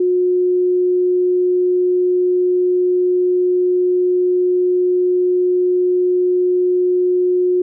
sine tone, 361.5 Hz, F#4, 40 cents flat, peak -12 dBFS, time 0-7.62 s, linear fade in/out 5 ms, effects none

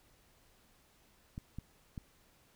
clicks, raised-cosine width 5 ms, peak -29 dBFS, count 3, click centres 1.379 / 1.586 / 1.978 s, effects pink hiss -67 dBFS RMS until 2.55 s

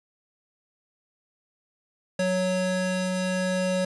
square tone pair together, 184.62 / 554.4 Hz, F#3 / C#5, -4 / 0 cents, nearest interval octave + perfect fifth, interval 1904 cents, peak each -27 dBFS, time 2.19-3.85 s, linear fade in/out 5 ms, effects resampled to 24000 Hz

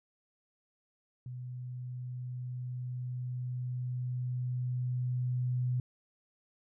sine tone with level ramp, 125 Hz, B2, 21 cents sharp, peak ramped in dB -39 to -28 dBFS, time 1.26-5.8 s, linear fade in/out 2 ms, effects none

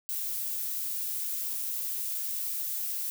violet noise, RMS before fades -33 dBFS, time 0.09-3.1 s, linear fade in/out 0 ms, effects none

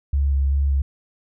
sine tone with vibrato, 69.3 Hz, C#2, in tune, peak -16 dBFS, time 0.13-0.82 s, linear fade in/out 5 ms, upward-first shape square, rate 2.6 Hz, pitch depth 16 cents each way, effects none

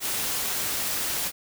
white noise, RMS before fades -28 dBFS, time 0-1.32 s, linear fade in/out 50 ms, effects none

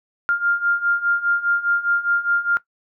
sine beating tone pair, 1398 / 1402.9 Hz, F6 / F6, +1 / +7 cents, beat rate 4.9 Hz, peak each -22 / -19 dBFS, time 0.29-2.57 s, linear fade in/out 0 ms, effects noise-tail reverb RT60 0.1 s tail -17 dB re dry

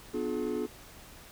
triangle chord, B diminished seventh, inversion none, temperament just, 246.9 / 296.3 / 355.6 / 426.7 Hz, B3 / D4 / F4 / Ab4, 0 / +15 / +31 / +47 cents, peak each -34 / -35 / -34 / -32 dBFS, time 0.13-0.67 s, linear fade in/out 20 ms, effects pink hiss -51 dBFS RMS until 1.31 s

